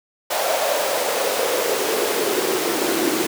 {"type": "noise with high-pass filter sweep", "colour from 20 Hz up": "pink", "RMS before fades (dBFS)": -21, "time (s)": [0.3, 3.27], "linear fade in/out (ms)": 10, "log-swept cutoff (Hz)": [650, 310], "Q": 4.5, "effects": []}